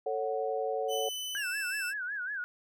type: chord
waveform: sine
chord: F# minor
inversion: first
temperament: just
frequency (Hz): 444 / 555 / 740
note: A4 / C#5 / F#5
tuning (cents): +16 / +2 / 0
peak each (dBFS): -33 / -34 / -35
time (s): 0.06-1.09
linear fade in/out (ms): 5
type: tone with pitch glide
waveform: sawtooth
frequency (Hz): 3011 to 2652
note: F#7 to E7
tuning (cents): +30 to +10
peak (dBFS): -32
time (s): 0.88-1.94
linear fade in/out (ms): 50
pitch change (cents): -220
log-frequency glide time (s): 1.36-1.44
type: tone with vibrato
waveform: sine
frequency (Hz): 1568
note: G6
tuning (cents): 0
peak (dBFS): -33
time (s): 1.35-2.44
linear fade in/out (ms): 0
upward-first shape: sine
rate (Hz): 5.4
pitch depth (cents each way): 150
effects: none